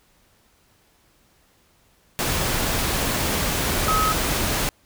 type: tone in noise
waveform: sine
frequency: 1276 Hz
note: D#6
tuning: 43 cents sharp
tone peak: -19 dBFS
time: 3.88-4.12 s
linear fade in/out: 0 ms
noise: pink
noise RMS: -23 dBFS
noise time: 2.19-4.69 s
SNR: +1 dB
effects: pink hiss -60 dBFS RMS until 4.85 s